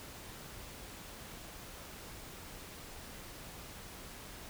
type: silence
effects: pink hiss -49 dBFS RMS until 4.49 s